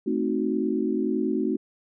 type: chord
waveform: sine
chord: A diminished seventh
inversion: none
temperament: equal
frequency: 220 / 261.6 / 311.1 / 370 Hz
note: A3 / C4 / Eb4 / Gb4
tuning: 0 / 0 / 0 / 0 cents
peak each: -28 dBFS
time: 0.06-1.57 s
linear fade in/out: 10 ms
effects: none